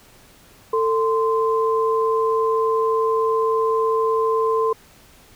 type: tone pair together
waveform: sine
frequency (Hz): 446.1 / 1038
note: A4 / C6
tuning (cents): +24 / -14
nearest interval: octave + minor third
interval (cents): 1462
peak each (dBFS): -18 / -21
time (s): 0.73-4.73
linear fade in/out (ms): 5
effects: pink hiss -50 dBFS RMS until 5.35 s